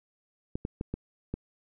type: clicks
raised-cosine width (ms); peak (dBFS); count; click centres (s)
3; -19; 5; 0.555 / 0.651 / 0.811 / 0.94 / 1.34
effects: none